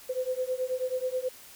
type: beating tone pair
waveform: sine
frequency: 506 / 515.3 Hz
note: B4 / C5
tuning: +42 / -27 cents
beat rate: 9.3 Hz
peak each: -31 dBFS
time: 0.09-1.29 s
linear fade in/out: 10 ms
effects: white hiss -50 dBFS RMS until 1.55 s